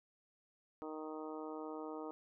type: harmonic tone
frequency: 155.56 Hz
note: D#3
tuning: in tune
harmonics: 2 / 3 / 4 / 5 / 6 / 7 / 8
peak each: -46 / -47 / -52 / -53 / -53 / -57 / -54 dBFS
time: 0.82-2.11 s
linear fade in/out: 0 ms
effects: none